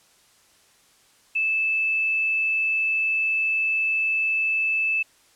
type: tone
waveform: sine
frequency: 2626 Hz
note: E7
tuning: 7 cents flat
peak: -20 dBFS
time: 1.35-5.03 s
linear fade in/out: 10 ms
effects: white hiss -58 dBFS RMS until 5.35 s + low-pass 10000 Hz 12 dB/octave